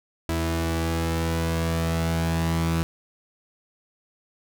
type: tone pair together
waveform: sawtooth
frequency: 82.48 / 164.81 Hz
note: E2 / E3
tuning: +2 / 0 cents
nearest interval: octave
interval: 1198 cents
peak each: -21 / -21 dBFS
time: 0.29-2.83 s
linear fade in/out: 0 ms
effects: none